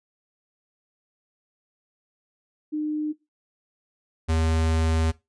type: tone pair in turn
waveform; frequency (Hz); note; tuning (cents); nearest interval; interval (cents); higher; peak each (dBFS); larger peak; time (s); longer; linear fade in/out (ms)
sine / square; 303.7 / 80.6; D#4 / E2; -42 / -38; octave + major seventh; 2296; first; -24 / -21; second; 2.72-3.13 / 4.28-5.12; second; 20
effects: noise-tail reverb RT60 0.2 s tail -18 dB re dry + resampled to 22050 Hz